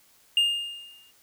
triangle tone with exponential decay, 2822 Hz, F7, 17 cents sharp, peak -15 dBFS, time 0.37-1.11 s, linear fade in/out 2 ms, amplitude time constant 160 ms, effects white hiss -60 dBFS RMS until 1.22 s

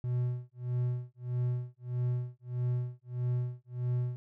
triangle tone with tremolo, 123.47 Hz, B2, in tune, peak -25 dBFS, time 0.04-4.16 s, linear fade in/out 0 ms, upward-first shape sine, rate 1.6 Hz, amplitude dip 100%, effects none

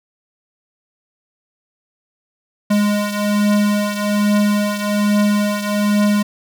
square beating tone pair, 206.5 / 207.7 Hz, G#3 / G#3, -10 / 0 cents, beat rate 1.2 Hz, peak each -16 / -21 dBFS, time 2.7-6.23 s, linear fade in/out 10 ms, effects none

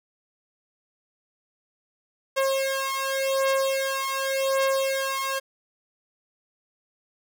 sawtooth beating tone pair, 538 / 538.88 Hz, C5 / C#5, +48 / -49 cents, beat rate 0.88 Hz, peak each -22 dBFS, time 2.36-5.4 s, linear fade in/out 20 ms, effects none

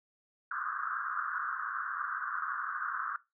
pink band-pass noise, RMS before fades -36 dBFS, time 0.51-3.16 s, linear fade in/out 2 ms, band 1100 to 1600 Hz, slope 96 dB/octave, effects noise-tail reverb RT60 0.2 s tail -17 dB re dry

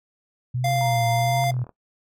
sine tone with vibrato, 123.47 Hz, B2, in tune, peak -22 dBFS, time 0.54-1.64 s, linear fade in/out 10 ms, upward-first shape triangle, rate 1.4 Hz, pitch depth 100 cents each way
square tone, 696 Hz, F5, 6 cents flat, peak -22 dBFS, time 0.64-1.51 s, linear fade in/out 5 ms
click train, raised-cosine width 1 ms, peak -29 dBFS, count 42, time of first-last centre 0.66-1.693 s, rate 39.7 Hz
sine tone with tremolo, 933 Hz, A#5, 1 cent sharp, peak -29 dBFS, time 0.81-1.44 s, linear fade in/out 0 ms, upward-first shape sine, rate 3.8 Hz, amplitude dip 45%
effects noise-tail reverb RT60 0.1 s tail -17 dB re dry + MP3 64 kbps

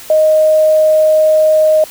sine tone, 622.3 Hz, D#5, in tune, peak -6 dBFS, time 0.1-1.84 s, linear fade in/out 2 ms, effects white hiss -33 dBFS RMS until 1.9 s

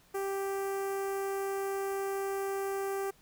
sawtooth tone with notch filter, 392 Hz, G4, in tune, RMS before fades -34 dBFS, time 0.14-3.11 s, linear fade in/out 10 ms, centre 3800 Hz, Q 0.52, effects pink hiss -63 dBFS RMS until 3.21 s

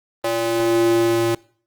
square tone with high-pass filter sweep, 115.2 Hz, A#2, 20 cents flat, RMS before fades -18 dBFS, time 0.24-1.35 s, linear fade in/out 5 ms, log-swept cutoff 500 to 250 Hz, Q 3.1, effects noise-tail reverb RT60 0.5 s tail -23 dB re dry + Opus 24 kbps

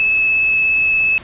sine tone with vibrato, 2600 Hz, E7, 24 cents flat, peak -12 dBFS, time 0-1.18 s, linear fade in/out 0 ms, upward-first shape sine, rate 17 Hz, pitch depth 12 cents each way, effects pink hiss -37 dBFS RMS until 1.23 s + resampled to 8000 Hz

